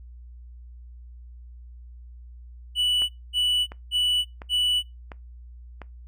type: tone bursts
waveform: triangle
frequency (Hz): 2960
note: F#7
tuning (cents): 0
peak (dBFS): -18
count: 4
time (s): 2.75-4.83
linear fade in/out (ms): 50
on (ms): 340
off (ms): 240
type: click train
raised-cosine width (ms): 0.5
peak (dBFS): -23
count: 5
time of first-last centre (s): 3.02-5.817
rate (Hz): 1.43
effects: noise-tail reverb RT60 0.2 s tail -21 dB re dry + added 60 Hz sine -41 dBFS peak until 6.07 s